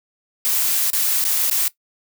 blue noise with dropouts, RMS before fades -19 dBFS, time 0.45-1.68 s, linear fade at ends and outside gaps 0 ms, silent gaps 0.902-0.932 / 1.241-1.251 / 1.499-1.512 s, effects noise-tail reverb RT60 0.1 s tail -18 dB re dry

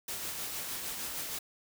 white noise with tremolo, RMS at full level -37 dBFS, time 0.08-1.39 s, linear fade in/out 5 ms, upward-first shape sine, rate 6.5 Hz, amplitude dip 30%, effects none

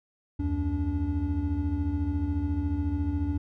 triangle tone cluster, 74.1 / 88.2 / 288.1 Hz, D2 / F2 / D4, +16 / +18 / -33 cents, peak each -28 dBFS, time 0.39-3.38 s, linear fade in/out 10 ms, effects none

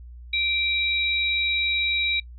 sine tone pair together, 2349 / 3829 Hz, D7 / A#7, 0 / +46 cents, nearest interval minor sixth, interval 846 cents, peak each -24 dBFS, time 0.33-2.2 s, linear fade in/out 5 ms, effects noise-tail reverb RT60 0.1 s tail -24 dB re dry + added 60 Hz sine -39 dBFS peak until 2.38 s

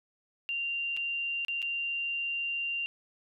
sine tone with dropouts, 2777 Hz, F7, 10 cents flat, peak -30 dBFS, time 0.49-2.86 s, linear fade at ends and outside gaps 0 ms, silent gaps 0.966-0.972 / 1.449-1.483 / 1.619-1.626 s, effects none

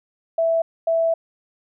sine tone bursts at uneven times, 659.3 Hz, E5, in tune, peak -16 dBFS, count 2, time 0.38-0.62 / 0.87-1.14 s, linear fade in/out 5 ms, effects none

